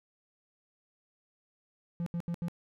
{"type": "tone bursts", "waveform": "triangle", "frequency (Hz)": 171.3, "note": "F3", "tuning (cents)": -33, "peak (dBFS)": -29, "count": 4, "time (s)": [2, 2.483], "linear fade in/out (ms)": 0, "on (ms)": 63, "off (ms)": 77, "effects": []}